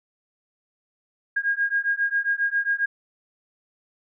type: beating tone pair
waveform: sine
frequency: 1624 / 1631.4 Hz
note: G#6 / G#6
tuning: -39 / -31 cents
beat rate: 7.4 Hz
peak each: -24 dBFS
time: 1.36-2.86 s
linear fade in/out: 10 ms
effects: none